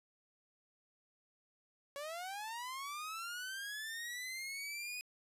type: linear sweep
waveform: sawtooth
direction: up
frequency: 554.4 to 2500 Hz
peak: -38 dBFS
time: 1.96-5.01 s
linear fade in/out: 0 ms
effects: resampled to 32000 Hz